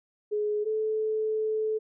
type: tone pair in turn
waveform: sine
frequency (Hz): 420 / 434.6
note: G#4 / A4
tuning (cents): +19 / -21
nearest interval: minor second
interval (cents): 60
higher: second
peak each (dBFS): -25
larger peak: neither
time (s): 0.31-0.65 / 0.65-1.79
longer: second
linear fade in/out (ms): 20
effects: none